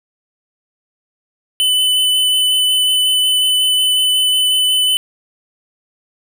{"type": "tone with vibrato", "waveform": "square", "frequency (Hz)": 3011, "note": "F#7", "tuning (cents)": 30, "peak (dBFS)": -12, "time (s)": [1.6, 4.97], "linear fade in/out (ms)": 0, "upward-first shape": "sine", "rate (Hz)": 5.5, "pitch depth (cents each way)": 9, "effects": []}